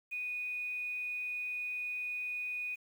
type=tone with quantisation; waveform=sine; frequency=2476 Hz; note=D#7; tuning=9 cents flat; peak=-35 dBFS; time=0.11-2.76 s; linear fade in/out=20 ms; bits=10; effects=none